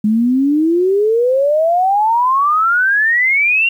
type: exponential sweep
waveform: sine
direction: up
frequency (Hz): 207.7 to 2794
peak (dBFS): -10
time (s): 0.04-3.69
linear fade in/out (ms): 5
effects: 8-bit